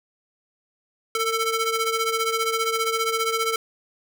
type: ring-modulated tone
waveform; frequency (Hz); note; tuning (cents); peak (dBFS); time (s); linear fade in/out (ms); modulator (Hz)
sawtooth; 891; A5; +22; -15; 1.15-3.56; 2; 438
effects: none